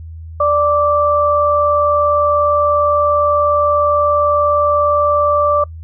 sine tone pair together, 587.3 / 1170.2 Hz, D5 / D6, 0 / -7 cents, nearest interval octave, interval 1193 cents, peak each -13 dBFS, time 0.4-5.64 s, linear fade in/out 5 ms, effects noise-tail reverb RT60 0.1 s tail -24 dB re dry + added 81 Hz sine -28 dBFS peak until 5.83 s

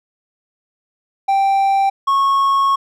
triangle tone pair in turn, 784 / 1097.9 Hz, G5 / C#6, 0 / -17 cents, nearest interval tritone, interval 583 cents, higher second, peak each -10 dBFS, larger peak neither, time 1.28-1.9 / 2.07-2.76 s, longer second, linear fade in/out 10 ms, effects none

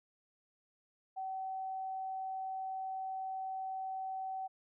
sine tone, 762 Hz, G5, 49 cents flat, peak -37 dBFS, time 1.16-4.48 s, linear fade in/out 20 ms, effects none

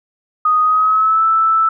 sine tone with pitch glide, 1244.5 to 1318.5 Hz, D#6 to E6, 0 to 0 cents, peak -10 dBFS, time 0.45-1.69 s, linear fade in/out 5 ms, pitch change +100 cents, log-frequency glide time 0.62-1.24 s, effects none

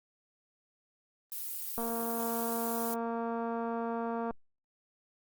violet noise, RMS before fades -38 dBFS, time 1.32-2.94 s, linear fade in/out 0 ms
click train, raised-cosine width 1 ms, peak -23 dBFS, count 585, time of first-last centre 1.78-4.308 s, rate 231 Hz
effects Opus 24 kbps

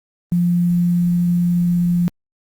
sine tone with quantisation, 174.61 Hz, F3, in tune, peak -13 dBFS, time 0.32-2.08 s, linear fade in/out 0 ms, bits 7, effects Opus 24 kbps

